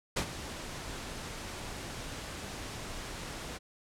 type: noise with ADSR envelope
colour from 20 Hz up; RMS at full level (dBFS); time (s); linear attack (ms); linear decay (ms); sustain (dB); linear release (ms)
pink; -29; 0.16-3.59; 12; 79; -12; 31
effects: low-pass 9000 Hz 12 dB/octave